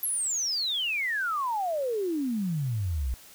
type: exponential sweep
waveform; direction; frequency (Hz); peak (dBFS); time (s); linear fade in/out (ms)
sine; down; 11690 to 58.1; -26; 0.03-3.14; 0
effects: white hiss -51 dBFS RMS until 3.34 s